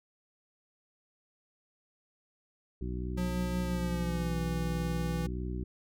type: harmonic tone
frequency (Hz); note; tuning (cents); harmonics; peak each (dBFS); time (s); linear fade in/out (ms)
61.74; B1; 0; 1 / 2 / 3 / 4 / 5 / 6; -35 / -41 / -41 / -46 / -44 / -44; 2.81-5.64; 5
type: tone with pitch glide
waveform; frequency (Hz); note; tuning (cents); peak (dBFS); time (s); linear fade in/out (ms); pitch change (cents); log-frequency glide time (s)
square; 179.6 to 164.69; F3 to E3; +49 to -1; -33; 3.17-5.27; 10; -150; 3.62-4.39
effects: none